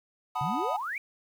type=chord; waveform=triangle; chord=B dominant seventh; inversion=second; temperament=equal; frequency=740 / 880 / 987.8 / 1244.5 Hz; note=F#5 / A5 / B5 / D#6; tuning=0 / 0 / 0 / 0 cents; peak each=-32 dBFS; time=0.35-0.77 s; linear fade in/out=10 ms
type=exponential sweep; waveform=sine; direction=up; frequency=126.3 to 2393 Hz; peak=-31 dBFS; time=0.41-0.98 s; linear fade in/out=2 ms
effects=9-bit